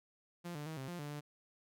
sawtooth tone with pitch steps, 173.7 / 147.7 / 158.7 / 133 / 175.2 / 146.4 / 147.3 Hz, F3 / D3 / D#3 / C3 / F3 / D3 / D3, -9 / +10 / +35 / +29 / +6 / -5 / +6 cents, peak -38 dBFS, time 0.44-1.21 s, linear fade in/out 20 ms, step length 110 ms, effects none

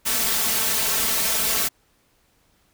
white noise with comb filter, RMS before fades -22 dBFS, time 0.05-1.69 s, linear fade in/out 20 ms, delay 4.5 ms, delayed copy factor +0.9, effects pink hiss -63 dBFS RMS until 2.73 s

